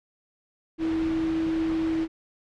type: tone in noise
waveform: sine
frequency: 323.5 Hz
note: E4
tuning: 32 cents flat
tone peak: -23 dBFS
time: 0.78-2.08 s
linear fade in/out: 50 ms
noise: pink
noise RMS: -37 dBFS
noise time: 0.78-2.08 s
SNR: +11 dB
effects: low-pass 3000 Hz 12 dB/octave